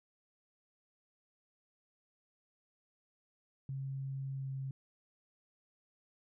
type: tone with pitch glide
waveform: sine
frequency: 135.4 to 134.39 Hz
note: C#3 to C3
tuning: -40 to +47 cents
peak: -37 dBFS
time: 3.69-4.71 s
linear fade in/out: 2 ms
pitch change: -13 cents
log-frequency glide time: 4.35-4.48 s
effects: none